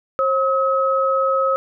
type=tone pair together; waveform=sine; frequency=536.3 / 1280 Hz; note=C5 / D#6; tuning=+43 / +49 cents; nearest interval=octave + minor third; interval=1506 cents; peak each=-18 dBFS; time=0.19-1.56 s; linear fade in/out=0 ms; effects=none